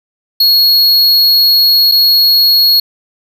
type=tone with dropouts; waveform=square; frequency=4323 Hz; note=C#8; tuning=44 cents flat; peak=-6 dBFS; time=0.4-2.8 s; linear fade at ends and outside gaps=5 ms; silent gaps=1.915-1.919 s; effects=none